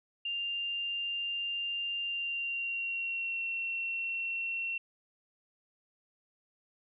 sine tone with pitch glide, 2794 to 2719 Hz, F7 to F7, 0 to -47 cents, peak -32 dBFS, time 0.25-4.78 s, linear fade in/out 5 ms, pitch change -47 cents, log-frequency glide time 2.02-3.43 s, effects none

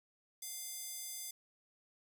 square tone with high-pass filter, 698.5 Hz, F5, in tune, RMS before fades -45 dBFS, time 0.42-1.31 s, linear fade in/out 5 ms, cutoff 7100 Hz, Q 0.98, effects none

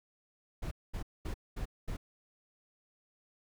brown noise bursts, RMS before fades -37 dBFS, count 5, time 0.62-1.97 s, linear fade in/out 10 ms, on 94 ms, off 220 ms, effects none

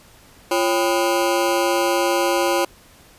25% pulse ring-modulated tone, 448.6 Hz, A4, 34 cents sharp, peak -10 dBFS, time 0.51-2.65 s, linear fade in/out 5 ms, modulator 102 Hz, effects pink hiss -49 dBFS RMS until 3.18 s + resampled to 32000 Hz

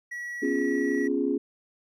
triangle tone, 1930 Hz, B6, 40 cents flat, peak -31 dBFS, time 0.11-1.08 s, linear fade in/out 10 ms
sine chord, C# dominant seventh, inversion third, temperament equal, 246.9 / 277.2 / 349.2 / 415.3 Hz, B3 / C#4 / E#4 / G#4, 0 / 0 / 0 / 0 cents, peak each -31 / -26 / -30 / -29 dBFS, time 0.42-1.38 s, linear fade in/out 10 ms
effects tanh soft clip ceiling -11 dBFS

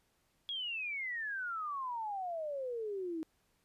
sine exponential sweep, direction down, 3358 to 311.1 Hz, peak -36 dBFS, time 0.49-3.23 s, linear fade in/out 0 ms, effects pink hiss -75 dBFS RMS until 3.64 s + resampled to 32000 Hz

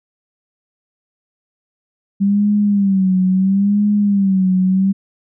sine tone with vibrato, 196 Hz, G3, in tune, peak -11 dBFS, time 2.2-4.93 s, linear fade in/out 20 ms, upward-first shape sine, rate 0.74 Hz, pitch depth 98 cents each way, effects none

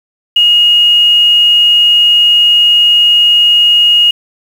sine tone with quantisation, 2870 Hz, F7, 47 cents sharp, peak -4 dBFS, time 0.36-4.11 s, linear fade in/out 5 ms, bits 5, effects none

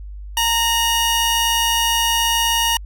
sawtooth tone pair together, 922.3 / 2886 Hz, A#5 / F#7, -19 / -44 cents, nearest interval octave + minor sixth, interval 1975 cents, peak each -15 dBFS, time 0.37-2.77 s, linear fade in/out 2 ms, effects added 50 Hz sine -30 dBFS peak until 2.85 s

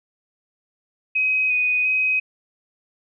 sine tone with pitch steps, 2529 / 2491 / 2524 Hz, D#7 / D#7 / D#7, +28 / +1 / +24 cents, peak -17 dBFS, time 1.15-2.2 s, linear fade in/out 10 ms, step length 350 ms, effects none

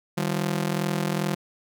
sawtooth ring-modulated tone, 174.61 Hz, F3, in tune, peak -17 dBFS, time 0.17-1.35 s, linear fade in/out 10 ms, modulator 21.2 Hz, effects none

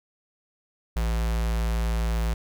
square tone with notch filter, 56.2 Hz, A1, 37 cents sharp, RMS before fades -25 dBFS, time 0.96-2.34 s, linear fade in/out 5 ms, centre 310 Hz, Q 1.9, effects none

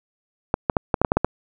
clicks, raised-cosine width 1 ms, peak -3 dBFS, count 9, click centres 0.541 / 0.698 / 0.768 / 0.942 / 1.016 / 1.048 / 1.119 / 1.17 / 1.246 s, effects none

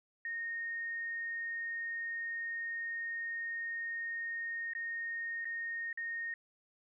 sine tone with dropouts, 1850 Hz, A#6, 14 cents flat, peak -36 dBFS, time 0.25-6.34 s, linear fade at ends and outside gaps 2 ms, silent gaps 4.735-4.75 / 5.446-5.453 / 5.929-5.974 s, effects none

